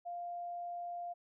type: tone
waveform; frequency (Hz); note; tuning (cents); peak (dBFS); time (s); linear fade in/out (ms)
sine; 698.5; F5; 0; -39; 0.05-1.14; 20
effects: none